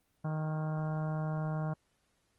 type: harmonic tone with a mistuned harmonic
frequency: 155.56 Hz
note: D#3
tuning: in tune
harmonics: 1 / 2 / 3 / 4 / 5 / 6 / 7 / 8 / 9 / 10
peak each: -32 / -47 / -49 / -43 / -45 / -53 / -48 / -59 / -50 / -60 dBFS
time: 0.24-1.74 s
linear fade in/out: 10 ms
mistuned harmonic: 10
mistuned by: +59 cents
effects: pink hiss -75 dBFS RMS until 2.38 s + Opus 24 kbps